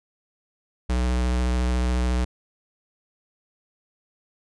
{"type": "tone with vibrato", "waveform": "square", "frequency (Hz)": 61.74, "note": "B1", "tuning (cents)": 0, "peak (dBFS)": -21, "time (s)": [0.89, 2.25], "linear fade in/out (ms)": 10, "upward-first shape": "square", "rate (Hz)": 14, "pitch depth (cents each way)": 15, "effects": ["resampled to 22050 Hz"]}